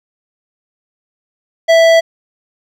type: tone with hard clipping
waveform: sine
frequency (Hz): 659.3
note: E5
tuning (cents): 0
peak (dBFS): -7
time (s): 1.68-2.01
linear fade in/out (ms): 20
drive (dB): 14
effects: none